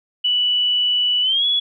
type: tone with pitch glide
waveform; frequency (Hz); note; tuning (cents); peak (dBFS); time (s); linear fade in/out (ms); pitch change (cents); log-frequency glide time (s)
sine; 2960 to 3381; F#7 to G#7; 0 to +30; -15; 0.24-1.6; 10; +230; 1.22-1.45
effects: none